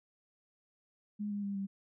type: tone with pitch steps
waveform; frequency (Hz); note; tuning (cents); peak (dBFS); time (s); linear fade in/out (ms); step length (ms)
sine; 207.7 / 203.8 / 199.93 / 196.16; G#3 / G#3 / G3 / G3; 0 / -32 / +34 / +1; -34; 1.19-1.67; 20; 120
effects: none